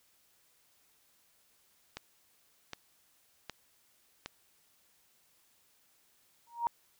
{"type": "click train", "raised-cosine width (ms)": 0.2, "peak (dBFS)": -22, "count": 4, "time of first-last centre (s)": [1.97, 4.26], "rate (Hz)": 1.31}
{"type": "tone with exponential growth", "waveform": "sine", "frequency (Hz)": 940, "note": "A#5", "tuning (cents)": 14, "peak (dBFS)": -24, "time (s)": [6.47, 6.67], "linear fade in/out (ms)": 0, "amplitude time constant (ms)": 43}
{"effects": ["white hiss -69 dBFS RMS until 6.99 s"]}